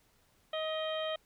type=harmonic tone with a mistuned harmonic; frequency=630 Hz; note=D#5; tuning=21 cents sharp; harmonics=1 / 2 / 3 / 4 / 5 / 6; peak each=-34 / -42 / -45 / -49 / -41 / -48 dBFS; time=0.53-1.16 s; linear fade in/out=5 ms; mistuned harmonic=4; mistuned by=-42 cents; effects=pink hiss -69 dBFS RMS until 1.25 s